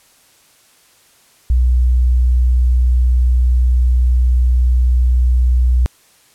sine tone, 61.74 Hz, B1, in tune, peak -9 dBFS, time 1.5-5.86 s, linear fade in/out 0 ms, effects white hiss -51 dBFS RMS until 6.34 s + low-pass 12000 Hz 12 dB/octave

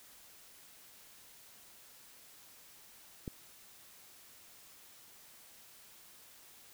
click, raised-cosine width 3 ms, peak -26 dBFS, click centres 3.278 s, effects white hiss -58 dBFS RMS until 6.73 s

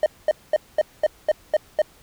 triangle tone bursts, 614 Hz, D#5, 23 cents flat, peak -12 dBFS, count 8, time 0.03-1.818 s, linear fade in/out 2 ms, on 31 ms, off 220 ms, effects pink hiss -53 dBFS RMS until 2.02 s

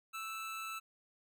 25% pulse tone with amplitude modulation, 1318.5 Hz, E6, in tune, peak -35 dBFS, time 0.13-0.8 s, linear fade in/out 20 ms, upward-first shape sine, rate 207 Hz, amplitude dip 35%, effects none

